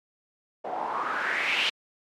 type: noise with low-pass filter sweep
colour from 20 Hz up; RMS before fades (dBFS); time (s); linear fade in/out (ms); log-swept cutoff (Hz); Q
white; -28; 0.64-1.7; 10; 660 to 3200; 4.3
effects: high-pass 300 Hz 12 dB/octave + MP3 96 kbps